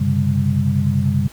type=tone cluster; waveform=sine; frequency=94.7 / 131.3 / 141.5 / 200.1 Hz; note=F#2 / C3 / C#3 / G3; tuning=+41 / +6 / +36 / +36 cents; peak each=-20 dBFS; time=0-1.28 s; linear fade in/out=10 ms; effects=pink hiss -43 dBFS RMS until 1.32 s